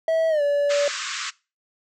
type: tone with pitch glide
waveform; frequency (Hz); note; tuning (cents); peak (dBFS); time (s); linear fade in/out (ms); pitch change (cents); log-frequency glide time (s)
triangle; 649 to 574.9; E5 to D5; -27 to -37; -16; 0.08-0.88; 2; -210; 0.29-0.42
type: band-pass noise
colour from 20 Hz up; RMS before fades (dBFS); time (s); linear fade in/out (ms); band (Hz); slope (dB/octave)
pink; -30; 0.69-1.31; 20; 1100 to 7700; 96
effects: noise-tail reverb RT60 0.3 s tail -22 dB re dry